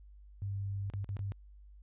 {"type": "tone with dropouts", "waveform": "sine", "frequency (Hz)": 99.2, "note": "G2", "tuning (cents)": 21, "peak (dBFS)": -34, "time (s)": [0.42, 1.32], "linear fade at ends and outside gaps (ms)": 0, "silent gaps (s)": [[0.9, 0.937], [1.044, 1.091], [1.168, 1.192]], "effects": ["added 50 Hz sine -52 dBFS peak until 1.82 s", "resampled to 8000 Hz"]}